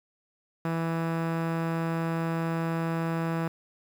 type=tone with low-pass filter; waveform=sawtooth; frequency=164.81 Hz; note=E3; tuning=in tune; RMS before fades=-29 dBFS; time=0.65-3.48 s; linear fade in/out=2 ms; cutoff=1500 Hz; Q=1.4; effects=8-bit